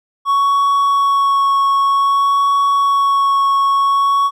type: tone with vibrato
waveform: triangle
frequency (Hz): 1112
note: C#6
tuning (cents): +5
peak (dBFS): -9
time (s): 0.25-4.31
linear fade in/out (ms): 50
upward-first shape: sine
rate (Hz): 0.53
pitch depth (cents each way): 11
effects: none